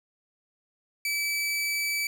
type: tone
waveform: sawtooth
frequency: 2304 Hz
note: D7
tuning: 34 cents flat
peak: -23 dBFS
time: 1.05-2.07 s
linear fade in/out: 2 ms
effects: none